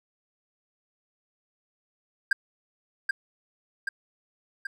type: tone with echo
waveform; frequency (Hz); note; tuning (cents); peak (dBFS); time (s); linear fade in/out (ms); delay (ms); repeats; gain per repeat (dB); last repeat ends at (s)
triangle; 1600; G6; +35; -16; 2.31-2.33; 5; 780; 3; -4; 4.67
effects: none